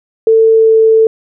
sine tone with pitch glide, 446.7 to 444.1 Hz, A4 to A4, +26 to +16 cents, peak -4 dBFS, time 0.27-1.07 s, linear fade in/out 2 ms, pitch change -10 cents, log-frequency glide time 0.52-0.74 s, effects none

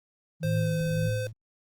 sine tone, 160 Hz, D#3, 49 cents sharp, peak -26 dBFS, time 0.4-1.11 s, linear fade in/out 50 ms
square tone with pitch glide, 523.3 to 512.8 Hz, C5 to C5, 0 to -35 cents, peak -32 dBFS, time 0.43-1.27 s, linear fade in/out 2 ms, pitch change -35 cents, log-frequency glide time 0.53-0.68 s
sine tone with tremolo, 110 Hz, A2, in tune, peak -25 dBFS, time 0.44-1.33 s, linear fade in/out 5 ms, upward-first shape triangle, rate 1.9 Hz, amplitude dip 100%
effects Opus 24 kbps

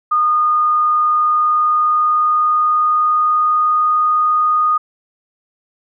sine tone with pitch glide, 1225 to 1234.2 Hz, D#6 to D#6, -27 to -14 cents, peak -11 dBFS, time 0.11-4.78 s, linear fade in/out 10 ms, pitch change +13 cents, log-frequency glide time 1.01-3.92 s, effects none

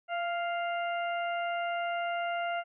harmonic tone with a mistuned harmonic, 698.5 Hz, F5, in tune, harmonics 1 / 2 / 3 / 4, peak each -31 / -37 / -41 / -43 dBFS, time 0.08-2.64 s, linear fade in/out 50 ms, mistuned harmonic 1, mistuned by -25 cents, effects none

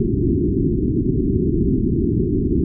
white low-pass noise, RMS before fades -18 dBFS, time 0-2.64 s, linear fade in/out 2 ms, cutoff 390 Hz, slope 96 dB/octave, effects none

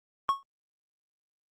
triangle tone with exponential decay, 1100 Hz, C#6, 14 cents flat, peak -16 dBFS, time 0.29-0.43 s, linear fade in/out 0 ms, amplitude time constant 30 ms, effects Opus 24 kbps

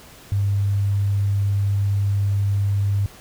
sine tone, 100 Hz, G2, 35 cents sharp, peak -17 dBFS, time 0.32-3.06 s, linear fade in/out 0 ms, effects pink hiss -45 dBFS RMS until 3.2 s

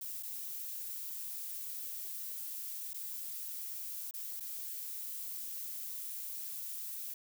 violet noise with dropouts, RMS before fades -42 dBFS, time 0.01-7.14 s, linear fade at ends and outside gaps 5 ms, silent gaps 0.227-0.231 / 2.934-2.942 / 4.111-4.138 / 4.399-4.405 s, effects none

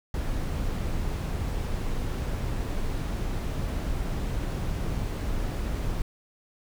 brown noise, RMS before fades -29 dBFS, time 0.14-6.02 s, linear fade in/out 2 ms, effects none

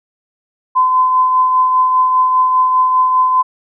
sine tone with tremolo, 1022 Hz, C6, 41 cents flat, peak -7 dBFS, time 0.75-3.43 s, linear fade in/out 20 ms, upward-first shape triangle, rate 5 Hz, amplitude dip 40%, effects none

